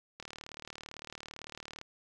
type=click train; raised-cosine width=0.2 ms; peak=-26 dBFS; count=62; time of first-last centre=0.2-1.814 s; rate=37.8 Hz; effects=none